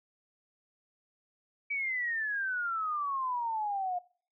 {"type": "exponential sweep", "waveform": "sine", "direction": "down", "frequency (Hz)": [2300, 705], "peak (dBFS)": -30, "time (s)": [1.7, 3.99], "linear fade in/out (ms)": 10, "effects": ["noise-tail reverb RT60 0.5 s tail -24 dB re dry"]}